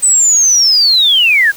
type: linear sweep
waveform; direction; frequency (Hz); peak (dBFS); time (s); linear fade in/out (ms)
sine; down; 8180 to 1568; -6; 0.02-1.52; 20
effects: white hiss -34 dBFS RMS until 1.56 s